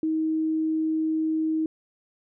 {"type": "tone", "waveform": "sine", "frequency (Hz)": 316.4, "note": "D#4", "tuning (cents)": 29, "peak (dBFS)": -22, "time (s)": [0.03, 1.66], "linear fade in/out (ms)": 2, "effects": []}